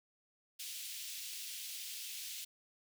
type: high-pass noise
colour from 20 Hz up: pink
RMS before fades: -45 dBFS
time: 0.59-2.45 s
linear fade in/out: 10 ms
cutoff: 2800 Hz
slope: 24 dB/octave
effects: none